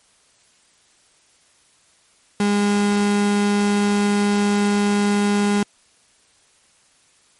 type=tone; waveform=35% pulse; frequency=204.3 Hz; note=G#3; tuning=28 cents flat; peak=-14 dBFS; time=2.4-5.63 s; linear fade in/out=2 ms; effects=white hiss -57 dBFS RMS until 7.39 s + MP3 48 kbps